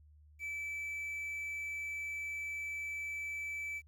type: tone with quantisation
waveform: triangle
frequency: 2312 Hz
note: D7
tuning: 28 cents flat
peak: -36 dBFS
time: 0.39-3.82 s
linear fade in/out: 50 ms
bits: 11
effects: added 75 Hz sine -58 dBFS peak until 3.87 s